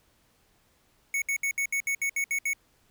square tone bursts, 2217 Hz, C#7, in tune, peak -26 dBFS, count 10, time 1.14-2.533 s, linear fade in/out 2 ms, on 79 ms, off 67 ms, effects pink hiss -66 dBFS RMS until 2.9 s

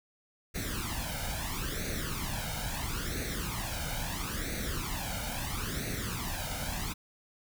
pink noise with flanger, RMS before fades -35 dBFS, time 0.54-6.94 s, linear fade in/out 20 ms, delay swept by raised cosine 0.48 to 1.36 ms, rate 0.75 Hz, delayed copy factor +0.75, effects none

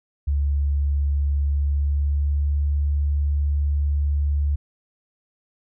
sine tone with pitch glide, 71.2 to 72.28 Hz, C#2 to D2, +47 to -27 cents, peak -18 dBFS, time 0.27-4.56 s, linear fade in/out 10 ms, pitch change +26 cents, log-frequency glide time 1.46-2.59 s, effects none

